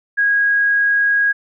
sine tone, 1645 Hz, G#6, 17 cents flat, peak -12 dBFS, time 0.17-1.33 s, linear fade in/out 20 ms, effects none

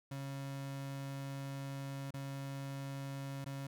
35% pulse tone with dropouts, 137.6 Hz, C#3, 12 cents flat, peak -39 dBFS, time 0.11-3.67 s, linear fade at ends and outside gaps 5 ms, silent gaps 2.108-2.139 / 3.445-3.46 s, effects none

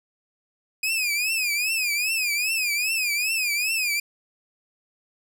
sawtooth tone with vibrato, 2489 Hz, D#7, in tune, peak -19 dBFS, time 0.83-4 s, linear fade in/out 5 ms, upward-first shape triangle, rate 2.5 Hz, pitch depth 160 cents each way, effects none

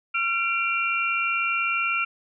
sine tone cluster, 1366 / 2362 / 2750 Hz, F6 / D7 / F7, -39 / +9 / -27 cents, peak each -26 / -26 / -27 dBFS, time 0.14-2.05 s, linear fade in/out 10 ms, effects none

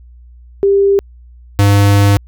sine / square tone pair in turn, 396.8 / 100.79 Hz, G4 / G2, +21 / +49 cents, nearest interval 2 octaves, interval 2372 cents, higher first, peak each -7 dBFS, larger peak neither, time 0.63-0.99 / 1.59-2.17 s, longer second, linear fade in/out 0 ms, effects added 60 Hz sine -36 dBFS peak until 2.27 s

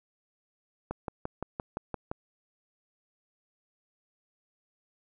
click train, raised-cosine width 1 ms, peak -19 dBFS, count 8, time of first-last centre 0.91-2.115 s, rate 5.81 Hz, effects none

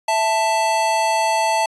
square tone pair together, 661.4 / 882 Hz, E5 / A5, +6 / +4 cents, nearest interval perfect fourth, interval 498 cents, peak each -22 / -18 dBFS, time 0.08-1.66 s, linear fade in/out 5 ms, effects resampled to 24000 Hz

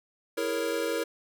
square chord, A# half-diminished seventh, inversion second, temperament equal, 329.6 / 415.3 / 466.2 / 554.4 Hz, E4 / G#4 / A#4 / C#5, 0 / 0 / 0 / 0 cents, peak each -35 / -37 / -31 / -35 dBFS, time 0.37-1.04 s, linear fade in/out 10 ms, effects none

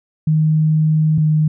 sine tone pair in turn, 155.8 / 154.28 Hz, D#3 / D#3, +3 / -14 cents, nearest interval unison, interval 17 cents, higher first, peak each -11 dBFS, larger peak neither, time 0.27-1.18 / 1.18-1.48 s, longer first, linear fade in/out 5 ms, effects none

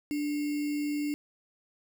sine tone with sample-and-hold, 293.7 Hz, D4, in tune, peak -28 dBFS, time 0.11-1.14 s, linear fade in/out 0 ms, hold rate 2450 Hz, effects none

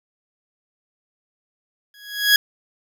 20% pulse tone with exponential growth, 1663 Hz, G#6, 2 cents sharp, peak -4 dBFS, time 1.94-2.36 s, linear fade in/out 2 ms, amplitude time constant 91 ms, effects none

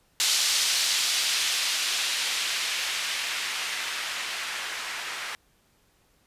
violet noise with low-pass filter sweep, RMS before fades -28 dBFS, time 0.2-5.35 s, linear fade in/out 0 ms, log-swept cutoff 4400 to 1700 Hz, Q 0.98, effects pink hiss -65 dBFS RMS until 6.26 s + resampled to 32000 Hz

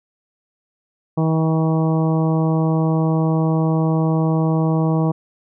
harmonic tone, 160 Hz, D#3, 49 cents sharp, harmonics 1 / 2 / 3 / 4 / 5 / 6 / 7, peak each -16 / -22 / -26 / -28 / -30 / -32 / -33 dBFS, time 1.17-5.12 s, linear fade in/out 10 ms, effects none

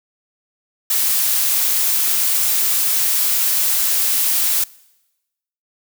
blue noise, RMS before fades -17 dBFS, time 0.9-4.64 s, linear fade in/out 5 ms, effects noise-tail reverb RT60 1.0 s tail -23 dB re dry

